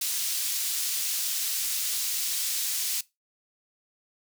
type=high-pass noise; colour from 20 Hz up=pink; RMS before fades=-29 dBFS; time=0.01-3.01 s; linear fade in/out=5 ms; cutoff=4600 Hz; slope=12 dB/octave; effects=noise-tail reverb RT60 0.2 s tail -20 dB re dry